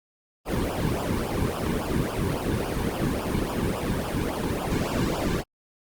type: noise with flanger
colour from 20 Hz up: brown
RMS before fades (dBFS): -26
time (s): 0.45-5.44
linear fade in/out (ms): 50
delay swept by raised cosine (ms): 0.48 to 1.58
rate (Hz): 3.6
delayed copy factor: -1
effects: Opus 32 kbps